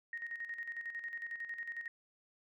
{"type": "tone with tremolo", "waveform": "sine", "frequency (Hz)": 1864.7, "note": "A#6", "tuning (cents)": 0, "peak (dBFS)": -38, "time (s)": [0.13, 1.88], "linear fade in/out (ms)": 2, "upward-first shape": "square", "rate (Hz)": 11, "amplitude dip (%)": 60, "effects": []}